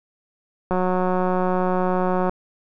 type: click train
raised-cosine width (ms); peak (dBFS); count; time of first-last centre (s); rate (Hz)
1; -9; 291; 0.71-2.295; 183
effects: none